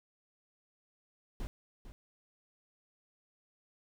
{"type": "noise with echo", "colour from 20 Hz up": "brown", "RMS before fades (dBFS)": -38, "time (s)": [1.4, 1.47], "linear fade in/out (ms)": 0, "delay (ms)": 450, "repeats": 1, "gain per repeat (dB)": -11, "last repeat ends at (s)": 1.92, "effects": []}